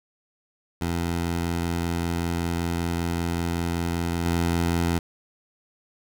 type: tone with level steps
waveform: 15% pulse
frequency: 85.2 Hz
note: F2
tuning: 42 cents flat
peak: -18 / -15 dBFS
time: 0.81-4.99 s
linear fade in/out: 5 ms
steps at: 4.25 s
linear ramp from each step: 10 ms
effects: none